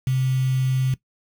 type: tone with quantisation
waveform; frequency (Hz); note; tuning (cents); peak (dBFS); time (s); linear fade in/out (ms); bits
sine; 130.5; C3; -4; -18; 0.07-0.94; 2; 6
effects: noise-tail reverb RT60 0.1 s tail -18 dB re dry